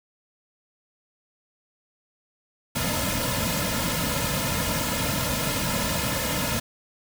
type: noise with comb filter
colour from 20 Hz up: pink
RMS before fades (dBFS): -26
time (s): 2.75-6.6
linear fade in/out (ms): 10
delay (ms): 2.6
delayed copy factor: -0.95
effects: none